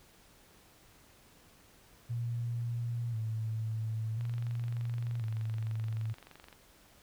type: tone with vibrato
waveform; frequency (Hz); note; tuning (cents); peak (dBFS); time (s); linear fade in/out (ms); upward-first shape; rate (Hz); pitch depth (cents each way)
sine; 114.5; A#2; -31; -32; 2.09-6.14; 20; square; 0.48; 56
type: click train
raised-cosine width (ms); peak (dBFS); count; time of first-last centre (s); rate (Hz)
0.3; -35; 55; 4.21-6.528; 23.3
effects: pink hiss -61 dBFS RMS until 7.02 s